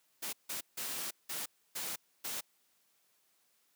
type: noise bursts at uneven times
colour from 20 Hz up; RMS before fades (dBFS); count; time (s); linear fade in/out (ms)
white; -39; 6; 0.22-0.33 / 0.49-0.61 / 0.77-1.11 / 1.29-1.46 / 1.75-1.96 / 2.24-2.41; 10
effects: white hiss -73 dBFS RMS until 3.75 s + high-pass 150 Hz 12 dB/octave

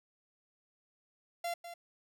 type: tone with echo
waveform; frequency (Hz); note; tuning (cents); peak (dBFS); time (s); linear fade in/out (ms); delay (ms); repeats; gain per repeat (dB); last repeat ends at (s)
45% pulse; 688; F5; -26; -34; 1.44-1.54; 5; 200; 1; -10; 1.74
effects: none

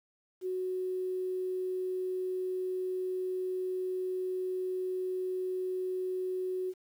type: tone with quantisation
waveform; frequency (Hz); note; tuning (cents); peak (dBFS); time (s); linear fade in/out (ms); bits
sine; 370; F#4; 0; -31; 0.41-6.74; 50; 10
effects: none

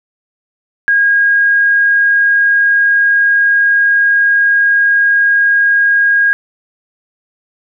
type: tone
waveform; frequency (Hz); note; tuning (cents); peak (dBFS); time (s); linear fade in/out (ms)
sine; 1632; G#6; -31; -7; 0.88-6.33; 0
effects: none

